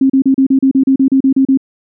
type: tone bursts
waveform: sine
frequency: 267.7 Hz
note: C4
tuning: 40 cents sharp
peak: -6 dBFS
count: 13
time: 0.01-1.574 s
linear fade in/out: 5 ms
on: 88 ms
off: 35 ms
effects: none